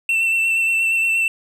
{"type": "tone with vibrato", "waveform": "triangle", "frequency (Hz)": 2686, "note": "E7", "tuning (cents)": 32, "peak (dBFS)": -14, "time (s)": [0.09, 1.28], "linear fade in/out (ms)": 2, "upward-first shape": "sine", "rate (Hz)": 8.5, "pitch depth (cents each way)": 21, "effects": []}